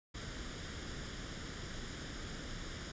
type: noise with comb filter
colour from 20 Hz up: pink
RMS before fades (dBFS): -44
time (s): 0.14-2.92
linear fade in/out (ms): 10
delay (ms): 0.58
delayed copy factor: +0.55
effects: resampled to 16000 Hz